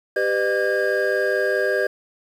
triangle tone cluster, 392.8 / 502 / 607 / 1624 Hz, G4 / B4 / D#5 / G#6, +4 / +28 / -43 / -39 cents, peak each -22 dBFS, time 0.16-1.87 s, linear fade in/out 5 ms, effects 8-bit

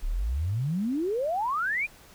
sine exponential sweep, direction up, 31.19 to 2511 Hz, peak -25 dBFS, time 0.02-1.87 s, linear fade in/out 20 ms, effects pink hiss -53 dBFS RMS until 2.14 s

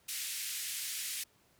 white band-pass noise, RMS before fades -39 dBFS, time 0.08-1.24 s, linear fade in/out 10 ms, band 1900 to 13000 Hz, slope 24 dB/octave, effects pink hiss -68 dBFS RMS until 1.59 s + high-pass 60 Hz 12 dB/octave

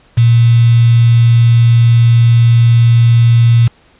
sine tone with quantisation, 117.2 Hz, A#2, 10 cents sharp, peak -4 dBFS, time 0.17-3.68 s, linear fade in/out 10 ms, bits 4, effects pink hiss -48 dBFS RMS until 3.99 s + resampled to 8000 Hz

